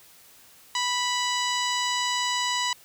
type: harmonic tone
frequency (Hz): 986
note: B5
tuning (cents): -3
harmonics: 1 / 2 / 3 / 4 / 5 / 6 / 7 / 8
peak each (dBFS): -28 / -31 / -31 / -32 / -35 / -38 / -37 / -37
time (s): 0.75-2.73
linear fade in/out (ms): 2
effects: white hiss -53 dBFS RMS until 2.84 s